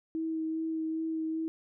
sine tone with vibrato, 320.6 Hz, E4, 48 cents flat, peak -30 dBFS, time 0.15-1.48 s, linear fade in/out 0 ms, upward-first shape sine, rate 2.5 Hz, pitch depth 13 cents each way, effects none

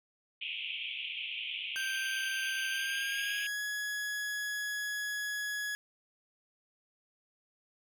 white band-pass noise, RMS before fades -39 dBFS, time 0.41-3.47 s, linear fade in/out 5 ms, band 2300 to 3300 Hz, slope 96 dB/octave
40% pulse tone with pitch glide, 1568 to 1680.5 Hz, G6 to G#6, 0 to +20 cents, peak -33 dBFS, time 1.76-5.75 s, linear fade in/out 0 ms, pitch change +120 cents, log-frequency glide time 2.7-3.61 s
effects none

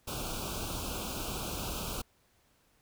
pink band-stop noise, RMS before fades -37 dBFS, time 0.07-2.02 s, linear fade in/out 10 ms, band 1500 to 2400 Hz, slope 96 dB/octave, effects pink hiss -69 dBFS RMS until 2.81 s

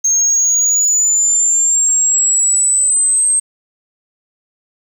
sine linear sweep, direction up, 6420 to 8372 Hz, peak -8 dBFS, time 0.04-3.4 s, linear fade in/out 10 ms, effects tanh soft clip ceiling -8 dBFS + 7-bit

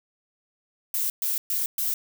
violet noise bursts, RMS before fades -26 dBFS, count 4, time 0.94-1.94 s, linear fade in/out 2 ms, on 160 ms, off 120 ms, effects none

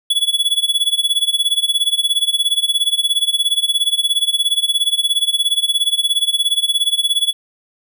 square tone with tremolo, 3395 Hz, G#7, 37 cents sharp, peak -11 dBFS, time 0.1-7.33 s, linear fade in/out 5 ms, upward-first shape sine, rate 17 Hz, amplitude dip 90%, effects none

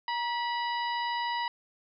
harmonic tone with a mistuned harmonic, 978 Hz, B5, 17 cents flat, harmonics 1 / 2 / 3 / 4 / 5, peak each -30 / -36 / -40 / -42 / -44 dBFS, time 0.08-1.48 s, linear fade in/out 2 ms, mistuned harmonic 1, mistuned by -56 cents, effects none

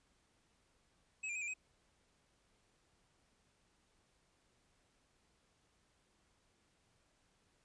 square tone with pitch steps, 2568 / 2389 / 2522 / 2374 / 2524 Hz, E7 / D7 / D#7 / D7 / D#7, -46 / +29 / +23 / +18 / +24 cents, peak -40 dBFS, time 1.23-1.54 s, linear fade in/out 10 ms, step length 62 ms, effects pink hiss -75 dBFS RMS until 7.64 s + resampled to 22050 Hz

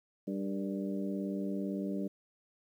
harmonic tone with a mistuned harmonic, 98 Hz, G2, in tune, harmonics 2 / 3 / 4 / 5 / 6, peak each -35 / -38 / -43 / -46 / -45 dBFS, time 0.27-2.08 s, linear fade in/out 10 ms, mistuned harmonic 5, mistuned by -67 cents, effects 11-bit

